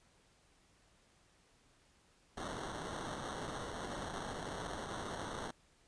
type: noise with sample-and-hold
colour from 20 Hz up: violet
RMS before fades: -43 dBFS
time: 2.37-5.51 s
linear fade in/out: 5 ms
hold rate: 2450 Hz
effects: pink hiss -69 dBFS RMS until 5.87 s + resampled to 22050 Hz